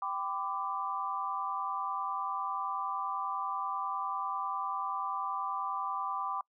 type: chord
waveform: sine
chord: G major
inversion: none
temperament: equal with one note detuned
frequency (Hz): 784 / 1004.5 / 1174.7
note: G5 / B5 / D6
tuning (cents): 0 / +29 / 0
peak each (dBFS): -39 / -37 / -35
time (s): 0.02-6.41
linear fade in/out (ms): 2
effects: noise-tail reverb RT60 0.1 s tail -25 dB re dry